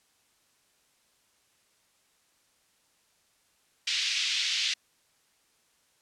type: band-pass noise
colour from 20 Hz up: pink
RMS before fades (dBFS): -29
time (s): 3.87-4.74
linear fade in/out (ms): 5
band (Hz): 2500 to 5400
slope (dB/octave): 24
effects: white hiss -68 dBFS RMS until 6.01 s + low-pass 10000 Hz 12 dB/octave